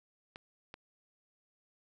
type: clicks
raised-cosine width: 0.3 ms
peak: -29 dBFS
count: 2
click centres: 0.359 / 0.741 s
effects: none